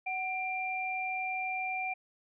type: tone pair together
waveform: sine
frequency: 748 / 2375 Hz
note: F#5 / D7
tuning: +19 / +19 cents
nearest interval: octave + minor sixth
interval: 2000 cents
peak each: -35 / -34 dBFS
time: 0.06-1.94 s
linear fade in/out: 10 ms
effects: none